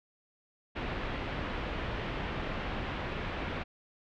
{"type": "low-pass noise", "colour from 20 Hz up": "pink", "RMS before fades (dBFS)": -36, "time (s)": [0.75, 3.64], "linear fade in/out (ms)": 20, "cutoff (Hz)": 3100, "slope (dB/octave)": 24, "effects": []}